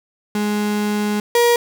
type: tone pair in turn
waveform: 35% pulse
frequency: 208.6 / 475.5 Hz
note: G#3 / A#4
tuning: +8 / +34 cents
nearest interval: octave + major second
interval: 1426 cents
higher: second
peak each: -16 / -10 dBFS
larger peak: second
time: 0.35-1.2 / 1.35-1.56 s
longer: first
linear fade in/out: 2 ms
effects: none